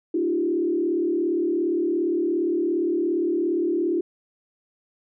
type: tone with frequency modulation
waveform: sine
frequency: 341.9 Hz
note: F4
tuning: 37 cents flat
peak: -20 dBFS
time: 0.14-4.01 s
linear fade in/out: 5 ms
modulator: 37.3 Hz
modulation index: 1.1
effects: none